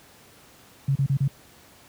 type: tone bursts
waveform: sine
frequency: 137.6 Hz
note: C#3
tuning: 12 cents flat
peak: -18 dBFS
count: 4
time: 0.88-1.278 s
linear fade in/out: 5 ms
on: 74 ms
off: 34 ms
effects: pink hiss -52 dBFS RMS until 1.88 s + high-pass 80 Hz 12 dB/octave